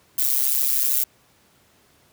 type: noise with amplitude modulation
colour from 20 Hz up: violet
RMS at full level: -17 dBFS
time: 0.18-1.04 s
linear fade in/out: 5 ms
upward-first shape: sine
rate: 133 Hz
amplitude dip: 85%
effects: pink hiss -58 dBFS RMS until 2.12 s + high-pass 80 Hz 12 dB/octave